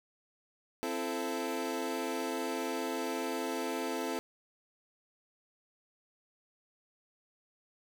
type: chord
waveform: 25% pulse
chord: A minor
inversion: first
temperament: equal with one note detuned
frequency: 261.6 / 336.6 / 440 Hz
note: C4 / E4 / A4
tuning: 0 / +36 / 0 cents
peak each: -34 dBFS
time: 0.83-4.19 s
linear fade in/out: 0 ms
effects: none